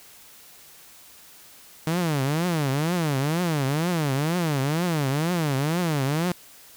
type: tone with vibrato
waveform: sawtooth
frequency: 154.4 Hz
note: D#3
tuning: 13 cents flat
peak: -18 dBFS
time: 1.87-6.32 s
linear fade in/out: 2 ms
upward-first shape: triangle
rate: 2.1 Hz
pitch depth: 300 cents each way
effects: white hiss -49 dBFS RMS until 6.76 s